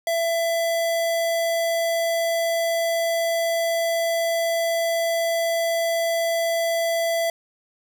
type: tone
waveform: square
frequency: 668 Hz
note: E5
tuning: 23 cents sharp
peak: -21 dBFS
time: 0.07-7.3 s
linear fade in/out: 2 ms
effects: none